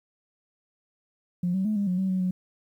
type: tone with pitch steps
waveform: sine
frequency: 177.2 / 190.2 / 214.1 / 201.8 / 181.3 / 190.2 / 186.4 / 183.3 Hz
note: F3 / F#3 / A3 / G#3 / F#3 / F#3 / F#3 / F#3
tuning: +25 / +48 / -47 / -49 / -35 / +48 / +13 / -16 cents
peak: -22 dBFS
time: 1.43-2.31 s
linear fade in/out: 5 ms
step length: 110 ms
effects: tanh soft clip ceiling -18 dBFS + 10-bit